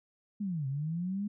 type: linear two-way sweep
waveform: sine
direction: down then up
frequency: 213.1 to 130.81 to 210.2 Hz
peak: -31 dBFS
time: 0.4-1.28 s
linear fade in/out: 10 ms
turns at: 0.67 s
effects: none